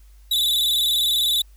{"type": "tone with vibrato", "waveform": "45% pulse", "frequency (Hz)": 3680, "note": "A#7", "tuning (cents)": -23, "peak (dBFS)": -17, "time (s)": [0.31, 1.42], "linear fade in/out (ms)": 5, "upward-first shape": "square", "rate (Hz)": 20, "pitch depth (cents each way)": 78, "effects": ["added 50 Hz sine -45 dBFS peak until 1.56 s", "white hiss -61 dBFS RMS until 1.56 s"]}